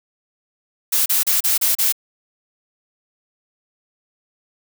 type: noise bursts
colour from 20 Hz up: blue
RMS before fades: -17 dBFS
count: 6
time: 0.92-1.925 s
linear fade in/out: 10 ms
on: 140 ms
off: 33 ms
effects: none